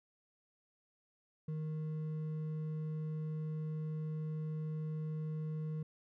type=tone with hard clipping; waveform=triangle; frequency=155.56 Hz; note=D#3; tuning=in tune; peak=-38 dBFS; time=1.48-5.83 s; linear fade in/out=5 ms; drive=8 dB; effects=none